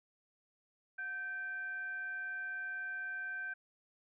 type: tone with frequency modulation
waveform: sine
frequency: 1554 Hz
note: G6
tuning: 16 cents flat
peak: -38 dBFS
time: 0.98-3.54 s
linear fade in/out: 10 ms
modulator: 830 Hz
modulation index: 0.24
effects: none